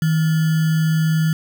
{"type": "tone with sample-and-hold", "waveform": "sine", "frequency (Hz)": 159.5, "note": "D#3", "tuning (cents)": 43, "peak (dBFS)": -14, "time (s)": [0.02, 1.33], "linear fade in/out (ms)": 2, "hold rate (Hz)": 1575, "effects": []}